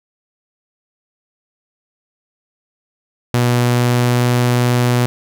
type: tone with pitch glide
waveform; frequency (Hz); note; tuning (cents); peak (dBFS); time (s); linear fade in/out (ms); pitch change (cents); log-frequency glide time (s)
sawtooth; 121.6 to 122.45; B2 to B2; -26 to -14; -8; 3.34-5.06; 0; +12; 3.49-4.23
effects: none